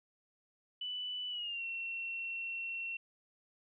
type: tone with pitch glide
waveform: sine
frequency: 2981 to 2718 Hz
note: F#7 to F7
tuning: +12 to -48 cents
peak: -37 dBFS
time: 0.81-2.97 s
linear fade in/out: 5 ms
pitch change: -160 cents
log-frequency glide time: 1.29-1.64 s
effects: none